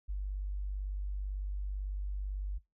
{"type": "tone", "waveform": "sine", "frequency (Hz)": 49, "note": "G1", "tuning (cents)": 0, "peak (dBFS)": -33, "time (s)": [0.08, 2.59], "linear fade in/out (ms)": 20, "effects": ["noise-tail reverb RT60 0.2 s tail -22 dB re dry"]}